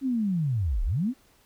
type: linear two-way sweep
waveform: sine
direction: down then up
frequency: 277.2 to 31.1 to 277.2 Hz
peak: -23 dBFS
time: 0.01-1.14 s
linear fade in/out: 50 ms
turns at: 0.84 s
effects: pink hiss -61 dBFS RMS until 1.45 s